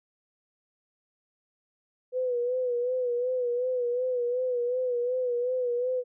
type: tone with vibrato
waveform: sine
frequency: 495.2 Hz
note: B4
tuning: 5 cents sharp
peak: -25 dBFS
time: 2.12-6.04 s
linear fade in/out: 50 ms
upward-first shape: sine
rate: 2.7 Hz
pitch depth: 58 cents each way
effects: none